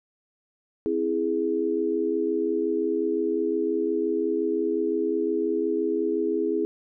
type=chord; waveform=sine; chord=C augmented; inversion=none; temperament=equal; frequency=261.6 / 329.6 / 415.3 Hz; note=C4 / E4 / G#4; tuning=0 / 0 / 0 cents; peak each=-31 / -26 / -25 dBFS; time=0.86-6.65 s; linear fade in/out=0 ms; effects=none